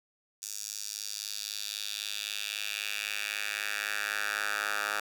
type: tone with high-pass filter sweep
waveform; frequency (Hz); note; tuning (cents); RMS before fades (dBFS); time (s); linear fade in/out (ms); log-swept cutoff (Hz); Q
10% pulse; 103.83; G#2; 0; -35; 0.42-5; 5; 6400 to 1200; 2.1
effects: none